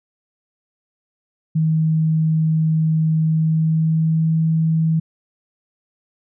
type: tone with pitch glide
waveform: sine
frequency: 158.7 to 160.92 Hz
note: D#3 to E3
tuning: +35 to -41 cents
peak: -14 dBFS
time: 1.55-5 s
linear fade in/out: 10 ms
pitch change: +24 cents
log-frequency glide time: 3.24-4.37 s
effects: none